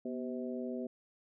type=harmonic tone with a mistuned harmonic; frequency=128.5 Hz; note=C3; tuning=31 cents flat; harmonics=2 / 3 / 4 / 5; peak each=-38 / -42 / -44 / -46 dBFS; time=0.05-0.87 s; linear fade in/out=5 ms; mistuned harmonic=2; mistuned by=-86 cents; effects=none